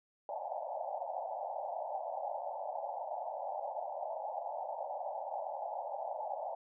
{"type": "band-pass noise", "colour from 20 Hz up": "white", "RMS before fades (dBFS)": -40, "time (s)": [0.29, 6.55], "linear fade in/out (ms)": 2, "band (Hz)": [560, 880], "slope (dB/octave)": 96, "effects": []}